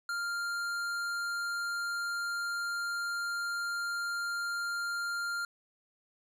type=tone with tanh clipping; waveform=sine; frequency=1397 Hz; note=F6; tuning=in tune; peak=-34 dBFS; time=0.09-5.45 s; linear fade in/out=2 ms; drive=15 dB; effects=none